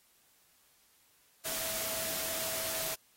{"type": "tone in noise", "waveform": "sine", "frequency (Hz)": 649, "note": "E5", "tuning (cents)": -27, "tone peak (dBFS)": -44, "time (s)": [1.45, 2.95], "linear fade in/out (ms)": 10, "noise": "white", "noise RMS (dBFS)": -36, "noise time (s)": [1.45, 2.95], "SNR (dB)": -11, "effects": ["white hiss -67 dBFS RMS until 3.16 s", "AAC 48 kbps"]}